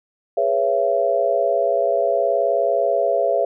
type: chord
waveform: sine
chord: C# minor seventh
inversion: second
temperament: equal with one note detuned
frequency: 415.3 / 493.9 / 554.4 / 673.5 Hz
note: G#4 / B4 / C#5 / E5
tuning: 0 / 0 / 0 / +37 cents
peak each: -24 / -24 / -21 / -19 dBFS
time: 0.37-3.45 s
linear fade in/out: 5 ms
effects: none